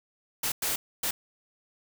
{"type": "noise bursts at uneven times", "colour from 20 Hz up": "white", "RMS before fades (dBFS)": -29, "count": 3, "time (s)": [[0.43, 0.52], [0.62, 0.76], [1.03, 1.11]], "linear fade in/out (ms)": 5, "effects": []}